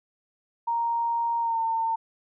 sine tone with pitch glide, 932.3 to 905.2 Hz, A#5 to A5, 0 to +49 cents, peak -23 dBFS, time 0.67-1.96 s, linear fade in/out 10 ms, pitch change -51 cents, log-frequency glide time 1.4-1.6 s, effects none

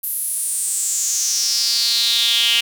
sawtooth tone with high-pass filter sweep, 233.1 Hz, A#3, in tune, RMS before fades -19 dBFS, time 0.03-2.61 s, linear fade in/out 10 ms, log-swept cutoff 12000 to 2900 Hz, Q 5.9, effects none

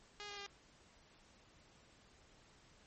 5% pulse tone with pitch steps, 412.5 / 407.3 / 402.1 Hz, G#4 / G#4 / G4, -12 / -34 / +44 cents, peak -35 dBFS, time 0.2-0.464 s, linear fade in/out 0 ms, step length 88 ms, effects pink hiss -66 dBFS RMS until 2.86 s + MP3 32 kbps

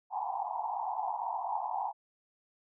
white band-pass noise, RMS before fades -35 dBFS, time 0.1-1.93 s, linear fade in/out 50 ms, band 720 to 980 Hz, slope 96 dB/octave, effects none

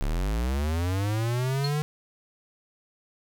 square linear sweep, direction up, 32.7 to 152.9 Hz, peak -25 dBFS, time 0.01-1.82 s, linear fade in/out 0 ms
sine tone with exponential decay, 4263 Hz, C8, 32 cents sharp, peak -26 dBFS, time 1.64-1.74 s, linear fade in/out 5 ms, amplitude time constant 21 ms
effects none

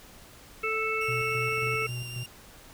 harmonic tone, 440 Hz, A4, in tune, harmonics 1 / 3 / 5 / 6, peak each -32 / -32 / -32 / -32 dBFS, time 0.63-1.87 s, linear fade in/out 10 ms
sawtooth tone with vibrato, 2780 Hz, F7, 9 cents flat, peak -36 dBFS, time 1.01-2.26 s, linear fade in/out 2 ms, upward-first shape square, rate 10 Hz, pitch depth 8 cents each way
triangle tone with tremolo, 122.8 Hz, B2, 9 cents flat, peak -30 dBFS, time 1.08-2.24 s, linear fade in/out 10 ms, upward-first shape square, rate 3.7 Hz, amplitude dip 55%
clicks, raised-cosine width 2 ms, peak -33 dBFS, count 6, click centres 1.526 / 1.58 / 1.63 / 1.671 / 1.739 / 1.823 s
effects pink hiss -51 dBFS RMS until 2.73 s

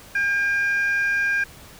sine tone pair together, 1608 / 2406 Hz, G6 / D7, +44 / +41 cents, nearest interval perfect fifth, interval 697 cents, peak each -18 / -26 dBFS, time 0.15-1.44 s, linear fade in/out 5 ms, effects tanh soft clip ceiling -15 dBFS + pink hiss -45 dBFS RMS until 1.79 s

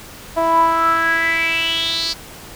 sawtooth tone with band-pass filter sweep, 329.6 Hz, E4, in tune, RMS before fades -17 dBFS, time 0.36-2.14 s, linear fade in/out 20 ms, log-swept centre 780 to 4700 Hz, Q 7.1, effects pink hiss -37 dBFS RMS until 2.55 s

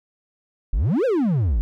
triangle exponential two-way sweep, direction up then down, 36.71 to 554 to 46.64 Hz, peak -15 dBFS, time 0.73-1.61 s, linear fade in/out 0 ms, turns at 1.05 s, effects none

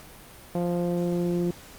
sawtooth tone with low-pass filter sweep, 174.61 Hz, F3, in tune, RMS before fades -26 dBFS, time 0.55-1.51 s, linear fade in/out 2 ms, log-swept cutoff 640 to 350 Hz, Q 2.1, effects pink hiss -47 dBFS RMS until 1.78 s + Opus 48 kbps

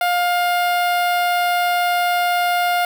sawtooth tone with notch filter, 707 Hz, F5, 21 cents sharp, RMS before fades -18 dBFS, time 0.01-2.85 s, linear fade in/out 2 ms, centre 6600 Hz, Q 0.89, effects none

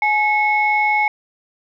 sine tone pair together, 845 / 2188 Hz, G#5 / C#7, +30 / -23 cents, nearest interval octave + major third, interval 1647 cents, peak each -16 dBFS, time 0.02-1.08 s, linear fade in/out 2 ms, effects tanh soft clip ceiling -6 dBFS

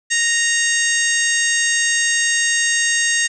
harmonic tone, 931 Hz, A#5, 2 cents flat, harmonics 2 / 3 / 4 / 5 / 6 / 7 / 8 / 9, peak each -18 / -25 / -26 / -30 / -29 / -21 / -27 / -25 dBFS, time 0.1-3.28 s, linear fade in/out 20 ms, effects none

